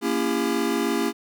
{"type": "chord", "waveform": "square", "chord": "A# diminished seventh", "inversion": "none", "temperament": "just", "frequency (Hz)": [233.1, 279.7, 335.6, 402.8], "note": ["A#3", "C#4", "E4", "G4"], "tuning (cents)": [0, 16, 31, 47], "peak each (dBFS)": -28, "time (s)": [0.01, 1.13], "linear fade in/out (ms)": 50, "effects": []}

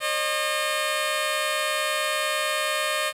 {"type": "tone pair together", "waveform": "10% pulse", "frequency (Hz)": [540, 608.9], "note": ["C#5", "D#5"], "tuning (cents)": [-45, -38], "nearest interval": "major second", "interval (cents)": 207, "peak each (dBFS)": [-21, -16], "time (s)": [0, 3.13], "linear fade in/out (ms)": 50, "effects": ["resampled to 32000 Hz", "9-bit"]}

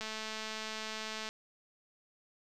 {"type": "click train", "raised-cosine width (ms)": 0.2, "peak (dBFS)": -23, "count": 280, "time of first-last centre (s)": [0.01, 1.29], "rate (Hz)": 218, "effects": []}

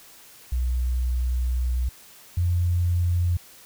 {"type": "tone pair in turn", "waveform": "sine", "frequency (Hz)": [62, 87.47], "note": ["B1", "F2"], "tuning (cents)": [7, 3], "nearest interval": "tritone", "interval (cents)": 596, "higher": "second", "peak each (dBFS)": [-21, -19], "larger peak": "second", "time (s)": [[0.52, 1.89], [2.37, 3.37]], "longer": "first", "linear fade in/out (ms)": 5, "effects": ["white hiss -49 dBFS RMS until 3.65 s"]}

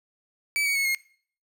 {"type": "tone with pitch steps", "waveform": "40% pulse", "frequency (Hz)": [2300, 2247, 2196, 2146], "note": ["D7", "C#7", "C#7", "C7"], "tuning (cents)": [-37, 23, -17, 43], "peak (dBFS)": -22, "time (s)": [0.56, 0.948], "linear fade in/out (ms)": 0, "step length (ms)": 97, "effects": ["noise-tail reverb RT60 0.5 s tail -20 dB re dry"]}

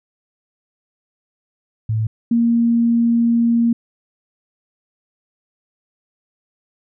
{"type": "tone pair in turn", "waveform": "sine", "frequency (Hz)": [110, 233.5], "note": ["A2", "A#3"], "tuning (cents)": [0, 3], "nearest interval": "octave + minor second", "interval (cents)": 1303, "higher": "second", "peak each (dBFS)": [-16, -12], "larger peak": "second", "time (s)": [[1.89, 2.07], [2.31, 3.73]], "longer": "second", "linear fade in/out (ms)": 5, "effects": []}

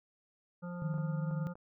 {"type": "harmonic tone", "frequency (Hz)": 175.7, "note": "F3", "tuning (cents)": 11, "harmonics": [1, 3, 5, 7, 8], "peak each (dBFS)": [-39, -47, -54, -53, -54], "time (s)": [0.62, 1.54], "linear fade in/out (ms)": 20}
{"type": "tone with vibrato", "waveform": "sine", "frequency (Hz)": 154.3, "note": "D#3", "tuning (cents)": -14, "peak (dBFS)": -33, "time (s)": [0.82, 1.47], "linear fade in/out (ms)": 0, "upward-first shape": "triangle", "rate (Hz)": 5, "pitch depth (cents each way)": 26}
{"type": "clicks", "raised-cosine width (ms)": 1, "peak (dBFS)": -38, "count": 4, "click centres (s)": [0.941, 0.982, 1.311, 1.555]}
{"effects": []}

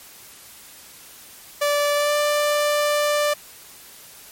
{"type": "tone with pitch glide", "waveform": "sawtooth", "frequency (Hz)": [582, 590.5], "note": ["D5", "D5"], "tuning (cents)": [-16, 9], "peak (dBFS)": -14, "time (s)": [1.61, 3.34], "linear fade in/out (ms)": 10, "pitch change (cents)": 25, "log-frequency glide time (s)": [1.94, 2.14], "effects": ["white hiss -44 dBFS RMS until 4.31 s", "MP3 64 kbps"]}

